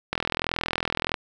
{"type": "click train", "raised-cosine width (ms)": 0.3, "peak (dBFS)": -8, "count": 43, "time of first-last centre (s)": [0.13, 1.142], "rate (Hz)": 41.5, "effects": []}